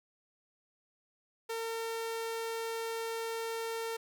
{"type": "tone", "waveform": "sawtooth", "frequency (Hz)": 454.7, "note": "A#4", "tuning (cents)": -43, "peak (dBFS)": -31, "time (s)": [1.49, 3.97], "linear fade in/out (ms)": 10, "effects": []}